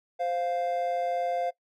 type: tone pair together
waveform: triangle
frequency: 521.5 / 698.5 Hz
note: C5 / F5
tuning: -6 / 0 cents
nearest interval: perfect fourth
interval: 506 cents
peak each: -29 / -26 dBFS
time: 0.19-1.51 s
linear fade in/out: 20 ms
effects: noise-tail reverb RT60 0.1 s tail -19 dB re dry